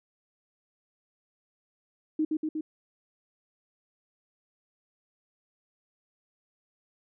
sine tone with echo, 311.1 Hz, D#4, in tune, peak -23 dBFS, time 2.19-2.25 s, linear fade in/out 5 ms, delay 120 ms, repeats 3, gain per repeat -2 dB, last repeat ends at 2.61 s, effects none

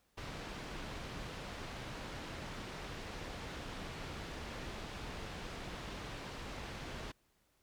pink low-pass noise, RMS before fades -45 dBFS, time 0.17-7.12 s, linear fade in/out 10 ms, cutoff 4300 Hz, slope 12 dB/octave, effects pink hiss -75 dBFS RMS until 7.62 s

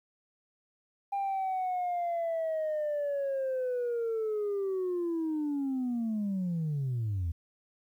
sine linear sweep, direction down, 801 to 79 Hz, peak -27 dBFS, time 1.12-7.32 s, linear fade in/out 10 ms, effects tanh soft clip ceiling -27 dBFS + 11-bit

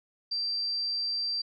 sine tone, 4699 Hz, D8, in tune, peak -28 dBFS, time 0.31-1.42 s, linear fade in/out 10 ms, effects none

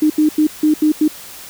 sine tone bursts at uneven times, 305.9 Hz, D#4, 29 cents flat, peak -9 dBFS, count 6, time 0.02-0.1 / 0.18-0.29 / 0.38-0.47 / 0.63-0.74 / 0.82-0.92 / 1.01-1.08 s, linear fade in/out 5 ms, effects white hiss -35 dBFS RMS until 1.49 s

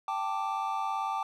triangle chord, G suspended second, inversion none, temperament just, 784 / 882 / 1176 Hz, G5 / A5 / D6, 0 / +4 / +2 cents, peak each -32 dBFS, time 0.08-1.23 s, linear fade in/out 2 ms, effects none

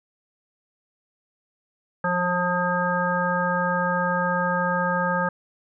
harmonic tone with a mistuned harmonic, 178.6 Hz, F3, 39 cents sharp, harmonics 1 / 3 / 5 / 7 / 9, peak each -27 / -27 / -27 / -27 / -27 dBFS, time 2.04-5.29 s, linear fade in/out 5 ms, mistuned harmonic 1, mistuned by -22 cents, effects none

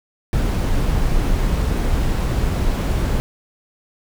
brown noise, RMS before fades -18 dBFS, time 0.33-3.2 s, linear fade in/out 0 ms, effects none

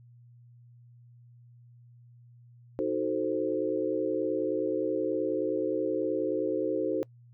sine chord, D# diminished seventh, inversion none, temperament equal, 311.1 / 370 / 440 / 523.3 Hz, D#4 / F#4 / A4 / C5, 0 / 0 / 0 / 0 cents, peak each -32 dBFS, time 2.79-7.03 s, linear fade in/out 0 ms, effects noise-tail reverb RT60 0.1 s tail -25 dB re dry + added 120 Hz sine -52 dBFS peak until 7.33 s

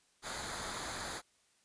pink noise with comb filter, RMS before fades -41 dBFS, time 0.22-1.22 s, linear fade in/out 50 ms, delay 0.36 ms, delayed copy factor -0.65, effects white hiss -71 dBFS RMS until 1.64 s + resampled to 22050 Hz

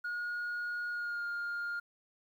sine tone with pitch glide, 1439 to 1410.2 Hz, F#6 to F6, -49 to +16 cents, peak -32 dBFS, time 0.04-1.8 s, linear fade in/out 10 ms, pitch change -35 cents, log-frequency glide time 0.9-1.26 s, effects tanh soft clip ceiling -33 dBFS + 11-bit

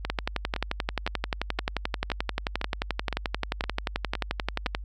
two click trains, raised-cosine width 0.3 ms, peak -13 / -10 dBFS, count 10 / 54, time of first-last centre 0.05-4.665 / 0.1-4.749 s, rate 1.95 / 11.4 Hz, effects added 50 Hz sine -35 dBFS peak until 4.84 s

